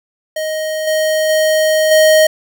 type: tone with level steps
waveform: square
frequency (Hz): 625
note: D#5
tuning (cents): +8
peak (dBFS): -18 / -13 / -11 / -7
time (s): 0.36-2.27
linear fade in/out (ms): 5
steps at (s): 0.87 / 1.29 / 1.91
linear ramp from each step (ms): 5
effects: none